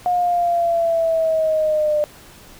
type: linear sweep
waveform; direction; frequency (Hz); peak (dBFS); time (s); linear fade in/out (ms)
sine; down; 719 to 596; -15; 0.06-2.04; 0
effects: pink hiss -44 dBFS RMS until 2.59 s